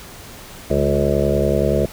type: harmonic tone with a mistuned harmonic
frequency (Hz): 70.6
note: C#2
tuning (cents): +32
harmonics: 1 / 2 / 3 / 5 / 6 / 7 / 8 / 9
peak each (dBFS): -23 / -23 / -23 / -23 / -23 / -23 / -23 / -23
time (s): 0.7-1.86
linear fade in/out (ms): 5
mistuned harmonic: 2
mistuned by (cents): +27
effects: pink hiss -38 dBFS RMS until 1.92 s